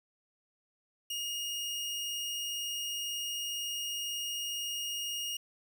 sawtooth tone, 2857 Hz, F7, 39 cents sharp, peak -31 dBFS, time 1.1-5.37 s, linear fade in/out 5 ms, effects 11-bit

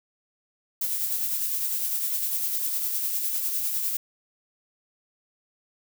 violet noise with tremolo, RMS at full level -26 dBFS, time 0.81-3.97 s, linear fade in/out 5 ms, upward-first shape sine, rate 9.9 Hz, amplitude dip 35%, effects none

